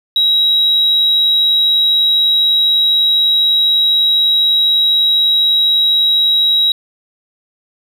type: tone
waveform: triangle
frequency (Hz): 3848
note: B7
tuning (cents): -46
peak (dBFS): -6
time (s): 0.16-6.72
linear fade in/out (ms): 2
effects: tanh soft clip ceiling -6 dBFS